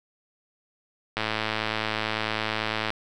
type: click train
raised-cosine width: 0.3 ms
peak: -10 dBFS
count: 190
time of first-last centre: 1.17-2.904 s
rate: 109 Hz
effects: none